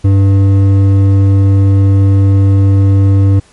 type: tone with hard clipping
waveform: triangle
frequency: 98 Hz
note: G2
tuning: in tune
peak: -6 dBFS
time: 0.04-3.4 s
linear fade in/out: 10 ms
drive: 12 dB
effects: pink hiss -45 dBFS RMS until 3.52 s + MP3 48 kbps